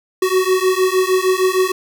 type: beating tone pair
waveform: square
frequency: 370 / 376.5 Hz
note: F#4 / F#4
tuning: 0 / +30 cents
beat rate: 6.5 Hz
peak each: -17 / -17 dBFS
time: 0.22-1.72 s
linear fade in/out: 5 ms
effects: 8-bit